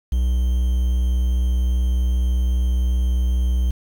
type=tone with quantisation; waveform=triangle; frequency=61.74 Hz; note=B1; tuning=in tune; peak=-14 dBFS; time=0.12-3.71 s; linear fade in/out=5 ms; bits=7; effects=none